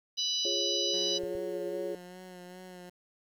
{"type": "harmonic tone", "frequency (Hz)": 987.8, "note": "B5", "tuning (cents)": 0, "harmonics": [3, 4, 5, 6], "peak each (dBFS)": [-34, -32, -35, -38], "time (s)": [0.17, 1.19], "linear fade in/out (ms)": 20}
{"type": "chord", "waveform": "sine", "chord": "Db major", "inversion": "first", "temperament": "equal", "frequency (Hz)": [349.2, 415.3, 554.4], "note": ["F4", "Ab4", "Db5"], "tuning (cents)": [0, 0, 0], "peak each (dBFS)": -37, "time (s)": [0.45, 1.95], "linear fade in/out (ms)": 2}
{"type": "tone with vibrato", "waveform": "15% pulse", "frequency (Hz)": 181.6, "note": "F#3", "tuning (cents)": -32, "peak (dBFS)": -39, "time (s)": [0.93, 2.9], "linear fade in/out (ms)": 10, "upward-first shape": "sine", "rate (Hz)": 2.5, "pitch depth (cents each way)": 30}
{"type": "clicks", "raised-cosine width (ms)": 5, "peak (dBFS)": -36, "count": 2, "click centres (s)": [1.236, 1.352]}
{"effects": ["10-bit"]}